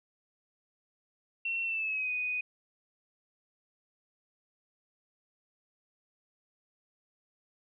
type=tone with pitch glide; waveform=sine; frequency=2714 to 2489 Hz; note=E7 to D#7; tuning=+50 to 0 cents; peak=-30 dBFS; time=1.45-2.41 s; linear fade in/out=5 ms; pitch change=-150 cents; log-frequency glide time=1.64-2.11 s; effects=none